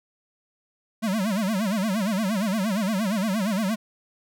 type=tone with vibrato; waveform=square; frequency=204.8 Hz; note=G#3; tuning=24 cents flat; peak=-23 dBFS; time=1.02-3.76 s; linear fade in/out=20 ms; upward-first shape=sine; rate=8.6 Hz; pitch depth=190 cents each way; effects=none